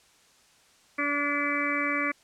harmonic tone, 288.4 Hz, D4, 31 cents flat, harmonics 1 / 2 / 4 / 5 / 6 / 7 / 8, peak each -32 / -36 / -32 / -37 / -35 / -31 / -31 dBFS, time 0.98-2.12 s, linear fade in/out 10 ms, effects white hiss -60 dBFS RMS until 2.23 s + low-pass 8000 Hz 12 dB/octave

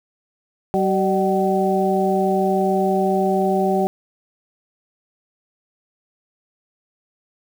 harmonic tone with a mistuned harmonic, 190.6 Hz, G3, 48 cents flat, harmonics 1 / 2 / 3 / 4, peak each -21 / -20 / -24 / -21 dBFS, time 0.74-3.87 s, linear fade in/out 0 ms, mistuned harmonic 3, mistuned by +78 cents, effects 7-bit

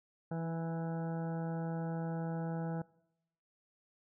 harmonic tone with a mistuned harmonic, 164.81 Hz, E3, in tune, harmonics 1 / 2 / 3 / 4 / 5 / 6 / 8 / 9 / 10, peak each -36 / -46 / -44 / -47 / -47 / -59 / -57 / -55 / -64 dBFS, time 0.31-2.82 s, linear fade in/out 5 ms, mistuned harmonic 2, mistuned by -19 cents, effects noise-tail reverb RT60 0.8 s tail -22 dB re dry

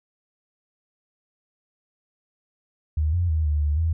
sine tone with pitch steps, 76.9 / 87.7 / 78.8 / 74.9 / 74 / 81.7 Hz, D#2 / F2 / D#2 / D2 / D2 / E2, -20 / +8 / +23 / +35 / +14 / -15 cents, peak -19 dBFS, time 2.97-3.93 s, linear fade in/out 5 ms, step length 160 ms, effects none

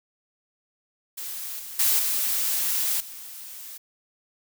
blue noise with level steps, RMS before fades -34 / -38 / -21 / -25 / -40 dBFS, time 1.17-3.78 s, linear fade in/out 10 ms, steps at 1.59 / 1.79 / 1.99 / 3 s, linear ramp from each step 5 ms, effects none

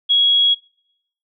sine tone, 3322 Hz, G#7, in tune, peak -11 dBFS, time 0.09-0.55 s, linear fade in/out 20 ms, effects noise-tail reverb RT60 0.8 s tail -25 dB re dry

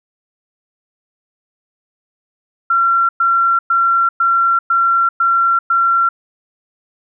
sine tone bursts, 1365 Hz, F6, 40 cents flat, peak -10 dBFS, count 7, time 2.7-6.09 s, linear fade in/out 5 ms, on 390 ms, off 110 ms, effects none

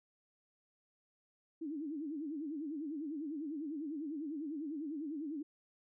sine tone with vibrato, 301.1 Hz, D4, 43 cents sharp, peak -38 dBFS, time 1.61-5.43 s, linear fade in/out 10 ms, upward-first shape sine, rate 10 Hz, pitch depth 160 cents each way, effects none

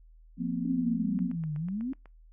sine chord, F suspended fourth, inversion none, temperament equal with one note detuned, 174.61 / 233.1 / 256.7 Hz, F3 / Bb3 / C4, 0 / 0 / -33 cents, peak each -33 dBFS, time 0.37-1.36 s, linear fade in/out 50 ms
sine exponential two-way sweep, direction down then up, 277.2 to 146.83 to 277.2 Hz, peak -30 dBFS, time 0.65-1.93 s, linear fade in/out 5 ms, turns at 1.56 s
click train, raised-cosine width 0.5 ms, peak -37 dBFS, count 8, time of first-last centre 1.19-2.057 s, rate 8.07 Hz
effects noise-tail reverb RT60 0.2 s tail -24 dB re dry + added 40 Hz sine -52 dBFS peak until 2.32 s

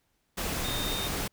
sine tone in noise, 3671 Hz, A#7, 27 cents flat, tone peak -34 dBFS, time 0.64-1.08 s, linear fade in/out 10 ms, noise pink, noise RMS -32 dBFS, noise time 0.37-1.28 s, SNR -5 dB, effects pink hiss -74 dBFS RMS until 1.32 s

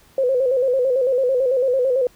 sine tone with vibrato, 515 Hz, C5, 28 cents flat, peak -15 dBFS, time 0.18-2.07 s, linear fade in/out 2 ms, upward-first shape square, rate 9 Hz, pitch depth 69 cents each way, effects pink hiss -53 dBFS RMS until 2.15 s

